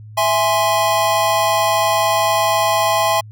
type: chord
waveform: square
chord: E augmented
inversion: none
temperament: equal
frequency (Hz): 659.3 / 830.6 / 1046.5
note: E5 / G#5 / B#5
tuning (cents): 0 / 0 / 0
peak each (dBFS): -19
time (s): 0.17-3.21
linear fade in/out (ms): 10
effects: added 107 Hz sine -34 dBFS peak until 3.31 s